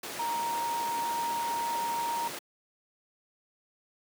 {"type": "tone in noise", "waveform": "sine", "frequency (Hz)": 935, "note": "A#5", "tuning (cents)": 5, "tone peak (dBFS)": -29, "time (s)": [0.19, 2.28], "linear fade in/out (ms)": 5, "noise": "pink", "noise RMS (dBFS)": -37, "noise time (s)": [0.03, 2.39], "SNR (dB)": 5, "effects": ["high-pass 300 Hz 12 dB/octave"]}